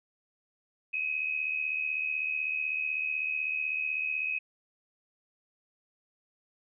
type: tone pair together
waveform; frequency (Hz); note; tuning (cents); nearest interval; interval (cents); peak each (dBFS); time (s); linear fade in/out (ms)
sine; 2480 / 2556; D#7 / D#7; -6 / +46; minor second; 52; -35 / -30; 0.93-4.39; 10
effects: none